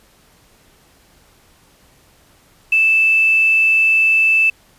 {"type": "tone with quantisation", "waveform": "sine", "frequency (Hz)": 2637, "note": "E7", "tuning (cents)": 0, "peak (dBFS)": -10, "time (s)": [2.72, 4.5], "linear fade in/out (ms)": 5, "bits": 6, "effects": ["pink hiss -52 dBFS RMS until 4.78 s", "resampled to 32000 Hz"]}